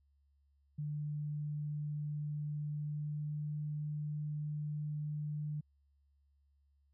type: tone with pitch glide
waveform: sine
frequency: 148.7 to 149.73 Hz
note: D3 to D3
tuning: +22 to +34 cents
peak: -36 dBFS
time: 0.78-5.61 s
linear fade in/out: 10 ms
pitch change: +12 cents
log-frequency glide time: 2.69-3.49 s
effects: added 70 Hz sine -69 dBFS peak until 6.93 s